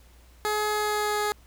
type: tone with pitch glide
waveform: 15% pulse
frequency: 423 to 418.4 Hz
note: G#4 to G#4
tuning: +32 to +13 cents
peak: -18 dBFS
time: 0.45-1.32 s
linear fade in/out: 0 ms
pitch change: -19 cents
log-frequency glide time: 0.68-1.21 s
effects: added 60 Hz sine -52 dBFS peak until 1.46 s + pink hiss -59 dBFS RMS until 1.46 s